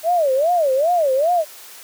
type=tone with vibrato; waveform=sine; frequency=610 Hz; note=D#5; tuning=34 cents flat; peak=-13 dBFS; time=0.03-1.45 s; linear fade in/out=50 ms; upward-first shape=sine; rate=2.5 Hz; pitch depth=280 cents each way; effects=white hiss -40 dBFS RMS until 1.83 s + high-pass 400 Hz 12 dB/octave